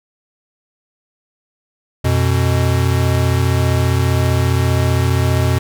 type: tone pair together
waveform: square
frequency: 88.7 / 123.82 Hz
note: F2 / B2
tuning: +27 / +5 cents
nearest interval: tritone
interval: 578 cents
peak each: -16 dBFS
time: 2.04-5.59 s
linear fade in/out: 10 ms
effects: none